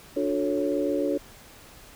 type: chord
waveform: sine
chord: D major seventh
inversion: none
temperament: equal with one note detuned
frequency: 293.7 / 361.1 / 440 / 554.4 Hz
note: D4 / F#4 / A4 / C#5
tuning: 0 / -42 / 0 / 0 cents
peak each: -27 / -30 / -30 / -28 dBFS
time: 0.16-1.18 s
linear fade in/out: 10 ms
effects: pink hiss -49 dBFS RMS until 1.95 s